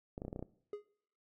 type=clicks; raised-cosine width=2 ms; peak=-28 dBFS; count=8; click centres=0.179 / 0.219 / 0.25 / 0.281 / 0.329 / 0.361 / 0.393 / 0.426 s
type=tone with exponential decay; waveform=triangle; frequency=415.3 Hz; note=G#4; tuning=in tune; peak=-34 dBFS; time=0.73-0.88 s; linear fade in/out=2 ms; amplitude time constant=31 ms
effects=noise-tail reverb RT60 0.6 s tail -20 dB re dry